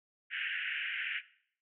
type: band-pass noise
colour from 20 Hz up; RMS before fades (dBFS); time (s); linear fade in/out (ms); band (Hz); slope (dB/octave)
pink; -37; 0.3-1.22; 50; 1500 to 3000; 96
effects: noise-tail reverb RT60 0.6 s tail -18 dB re dry